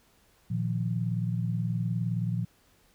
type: chord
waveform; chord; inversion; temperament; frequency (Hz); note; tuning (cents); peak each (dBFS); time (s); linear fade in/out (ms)
sine; Bb suspended fourth; none; equal; 116.54 / 155.56 / 174.61; Bb2 / Eb3 / F3; 0 / 0 / 0; -29 / -35 / -31; 0.5-2.45; 10
effects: pink hiss -64 dBFS RMS until 2.94 s